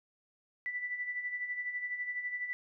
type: tone with tremolo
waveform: sine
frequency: 1975.5 Hz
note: B6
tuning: in tune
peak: -32 dBFS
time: 0.66-2.53 s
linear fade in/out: 0 ms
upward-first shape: sine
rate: 12 Hz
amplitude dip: 60%
effects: none